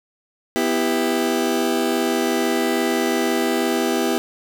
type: chord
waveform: 30% pulse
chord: E minor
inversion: second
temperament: just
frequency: 247.2 / 329.6 / 395.6 Hz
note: B3 / E4 / G4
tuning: +2 / 0 / +16 cents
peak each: -20 / -20 / -20 dBFS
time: 0.56-4.18 s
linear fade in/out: 0 ms
effects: none